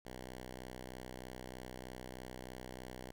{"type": "tone", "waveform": "5% pulse", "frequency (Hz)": 63.2, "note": "B1", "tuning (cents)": 41, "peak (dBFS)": -35, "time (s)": [0.05, 3.12], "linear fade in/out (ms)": 5, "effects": []}